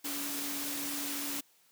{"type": "tone in noise", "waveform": "sine", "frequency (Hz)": 285, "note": "C#4", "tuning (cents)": 48, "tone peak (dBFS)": -41, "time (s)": [0.04, 1.41], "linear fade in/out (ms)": 10, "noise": "white", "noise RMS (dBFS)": -37, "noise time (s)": [0.04, 1.41], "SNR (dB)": -7, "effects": ["white hiss -66 dBFS RMS until 1.71 s", "high-pass 150 Hz 12 dB/octave"]}